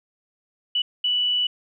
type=tone bursts at uneven times; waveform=sine; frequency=2960 Hz; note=F#7; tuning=in tune; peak=-19 dBFS; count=2; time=0.75-0.82 / 1.04-1.47 s; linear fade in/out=5 ms; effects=none